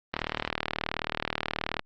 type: click train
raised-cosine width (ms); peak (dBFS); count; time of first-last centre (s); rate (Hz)
0.3; -11; 65; 0.14-1.794; 38.7
effects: low-pass 5000 Hz 12 dB/octave + Opus 32 kbps